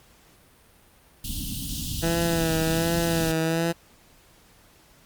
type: band-stop noise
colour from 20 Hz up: pink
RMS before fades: -31 dBFS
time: 1.24-3.32 s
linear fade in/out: 5 ms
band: 300 to 2800 Hz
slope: 96 dB/octave
type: tone with vibrato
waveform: 15% pulse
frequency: 164.81 Hz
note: E3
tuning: in tune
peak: -16 dBFS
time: 2.02-3.73 s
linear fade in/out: 20 ms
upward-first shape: sine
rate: 1.3 Hz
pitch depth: 41 cents each way
effects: pink hiss -56 dBFS RMS until 5.05 s + Opus 48 kbps